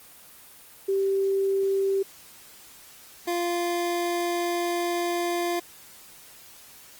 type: tone pair in turn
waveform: sine / 25% pulse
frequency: 390 / 347.4 Hz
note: G4 / F4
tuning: -9 / -9 cents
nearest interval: major second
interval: 200 cents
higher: first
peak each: -21 dBFS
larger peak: neither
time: 0.88-2.03 / 3.27-5.6 s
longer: second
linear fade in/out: 10 ms
effects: white hiss -49 dBFS RMS until 6.99 s + Opus 24 kbps